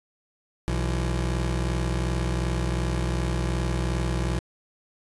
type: tone pair together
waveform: 25% pulse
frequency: 62.7 / 168.5 Hz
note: B1 / E3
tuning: +27 / +38 cents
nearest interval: octave + perfect fourth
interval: 1711 cents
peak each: -21 / -27 dBFS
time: 0.68-4.39 s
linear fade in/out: 0 ms
effects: resampled to 24000 Hz